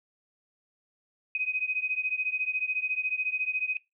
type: beating tone pair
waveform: sine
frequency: 2508 / 2522 Hz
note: D#7 / D#7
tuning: +13 / +23 cents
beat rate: 14 Hz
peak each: -30 dBFS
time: 1.35-3.77 s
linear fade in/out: 2 ms
effects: noise-tail reverb RT60 0.2 s tail -20 dB re dry